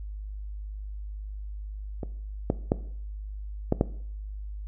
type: clicks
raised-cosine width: 2 ms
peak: -19 / -9 / -7 / -8 / -7 dBFS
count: 5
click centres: 2.032 / 2.501 / 2.719 / 3.724 / 3.811 s
effects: noise-tail reverb RT60 0.6 s tail -17 dB re dry + added 51 Hz sine -34 dBFS peak until 4.67 s